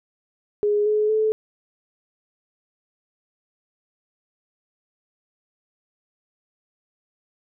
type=tone with pitch steps; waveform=sine; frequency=415.3 / 424.8 / 434.4 Hz; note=G#4 / G#4 / A4; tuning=0 / +39 / -22 cents; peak=-17 dBFS; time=0.63-1.32 s; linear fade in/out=0 ms; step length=230 ms; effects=none